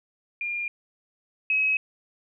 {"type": "tone pair in turn", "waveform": "sine", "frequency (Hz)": [2407, 2555], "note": ["D7", "D#7"], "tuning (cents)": [42, 45], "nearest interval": "minor second", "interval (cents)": 103, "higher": "second", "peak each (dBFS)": [-27, -20], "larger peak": "second", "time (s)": [[0.41, 0.68], [1.5, 1.77]], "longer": "neither", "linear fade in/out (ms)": 2, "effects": []}